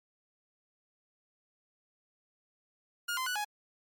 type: tone with pitch steps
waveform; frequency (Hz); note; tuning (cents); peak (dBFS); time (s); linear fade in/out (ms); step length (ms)
sawtooth; 1425 / 1034 / 1480 / 835; F6 / C6 / F#6 / G#5; +34 / -21 / 0 / +9; -28; 3.08-3.448; 10; 92
effects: MP3 96 kbps